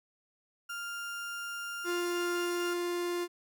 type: tone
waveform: 35% pulse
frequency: 1399 Hz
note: F6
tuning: 3 cents sharp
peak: -35 dBFS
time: 0.69-2.74 s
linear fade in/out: 10 ms
type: tone with vibrato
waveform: 45% pulse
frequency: 350.3 Hz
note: F4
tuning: 5 cents sharp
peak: -31 dBFS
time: 1.84-3.28 s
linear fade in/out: 50 ms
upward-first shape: triangle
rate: 20 Hz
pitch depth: 8 cents each way
effects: none